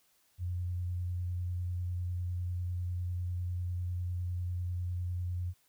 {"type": "tone with vibrato", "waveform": "sine", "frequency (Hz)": 89, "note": "F2", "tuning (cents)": 33, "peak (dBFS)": -32, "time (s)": [0.38, 5.54], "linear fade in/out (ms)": 50, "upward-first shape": "square", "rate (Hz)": 10, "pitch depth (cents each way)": 9, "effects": ["white hiss -70 dBFS RMS until 5.68 s"]}